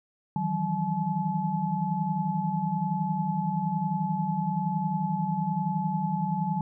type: tone cluster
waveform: sine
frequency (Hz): 157.4 / 168.3 / 189.4 / 859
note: D#3 / E3 / F#3 / A5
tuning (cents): +20 / +36 / +41 / -42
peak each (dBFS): -32 / -32 / -30 / -30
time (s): 0.36-6.61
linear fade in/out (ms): 2
effects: none